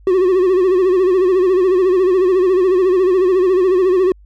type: tone with vibrato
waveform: triangle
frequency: 370 Hz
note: F#4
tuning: in tune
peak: -8 dBFS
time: 0.07-4.12 s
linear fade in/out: 2 ms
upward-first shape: sine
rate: 14 Hz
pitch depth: 80 cents each way
effects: added 50 Hz sine -41 dBFS peak until 4.25 s